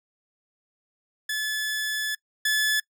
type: tone pair in turn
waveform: sawtooth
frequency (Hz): 1724 / 1724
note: A6 / A6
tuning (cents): -36 / -36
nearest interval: unison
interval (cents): 0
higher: neither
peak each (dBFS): -22 / -17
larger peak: second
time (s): 1.29-2.15 / 2.45-2.8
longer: first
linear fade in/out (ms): 5
effects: noise-tail reverb RT60 0.1 s tail -24 dB re dry